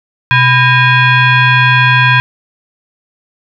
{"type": "tone with frequency modulation", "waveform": "sine", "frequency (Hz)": 740, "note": "F#5", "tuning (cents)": 0, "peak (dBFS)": -5, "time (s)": [0.31, 2.2], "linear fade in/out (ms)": 0, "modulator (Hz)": 867, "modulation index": 2.4, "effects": []}